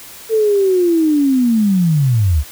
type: linear sweep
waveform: sine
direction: down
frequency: 450.4 to 65.41 Hz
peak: -10 dBFS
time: 0.29-2.44 s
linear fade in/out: 50 ms
effects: white hiss -36 dBFS RMS until 2.51 s